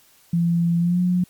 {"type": "tone with pitch glide", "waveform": "sine", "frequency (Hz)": [170.1, 179.59], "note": ["F3", "F3"], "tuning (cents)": [-45, 49], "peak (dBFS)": -16, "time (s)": [0.33, 1.24], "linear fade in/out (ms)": 5, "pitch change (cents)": 94, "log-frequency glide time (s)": [0.79, 1], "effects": ["white hiss -55 dBFS RMS until 1.29 s", "MP3 96 kbps"]}